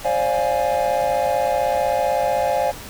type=chord; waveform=triangle; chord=D half-diminished seventh; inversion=third; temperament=equal with one note detuned; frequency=531.5 / 587.3 / 698.5 / 830.6 Hz; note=C5 / D5 / F5 / Ab5; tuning=+27 / 0 / 0 / 0 cents; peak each=-21 dBFS; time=0.04-2.72 s; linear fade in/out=20 ms; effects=pink hiss -36 dBFS RMS until 2.89 s